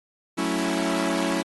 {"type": "chord", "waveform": "sawtooth", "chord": "F# minor seventh", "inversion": "none", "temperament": "equal", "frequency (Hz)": [185, 220, 277.2, 329.6], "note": ["F#3", "A3", "C#4", "E4"], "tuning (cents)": [0, 0, 0, 0], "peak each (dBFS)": [-26, -27, -24, -23], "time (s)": [0.37, 1.43], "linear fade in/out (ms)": 20, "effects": ["AAC 32 kbps"]}